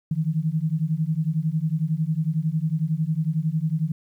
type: beating tone pair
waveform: sine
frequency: 152.9 / 163.9 Hz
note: D#3 / E3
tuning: -30 / -10 cents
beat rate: 11 Hz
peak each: -24 dBFS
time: 0.11-3.92 s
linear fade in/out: 5 ms
effects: 10-bit